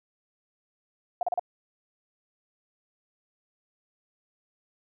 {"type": "tone bursts", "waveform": "sine", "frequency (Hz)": 710, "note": "F5", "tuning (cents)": 28, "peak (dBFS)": -23, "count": 4, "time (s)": [1.21, 1.395], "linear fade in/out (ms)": 2, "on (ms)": 20, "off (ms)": 35, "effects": []}